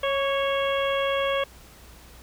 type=harmonic tone with a mistuned harmonic; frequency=550 Hz; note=C#5; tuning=14 cents flat; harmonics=1 / 2 / 3 / 4 / 5 / 6; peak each=-24 / -29 / -34 / -34 / -35 / -33 dBFS; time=0.03-1.44 s; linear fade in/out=5 ms; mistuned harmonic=2; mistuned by=+30 cents; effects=added 60 Hz sine -50 dBFS peak until 2.22 s + pink hiss -50 dBFS RMS until 2.22 s